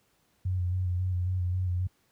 sine tone with vibrato, 90.8 Hz, F#2, 32 cents flat, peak -25 dBFS, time 0.45-1.87 s, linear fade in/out 5 ms, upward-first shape square, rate 3.7 Hz, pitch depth 28 cents each way, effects pink hiss -69 dBFS RMS until 2.11 s + high-pass 60 Hz 12 dB/octave

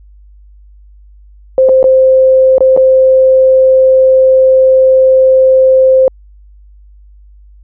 sine tone with dropouts, 523.3 Hz, C5, in tune, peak -3 dBFS, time 1.58-6.08 s, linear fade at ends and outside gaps 1 ms, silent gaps 1.688-1.692 / 1.829-1.841 / 2.582-2.606 / 2.765-2.774 s, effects added 50 Hz sine -36 dBFS peak until 7.63 s

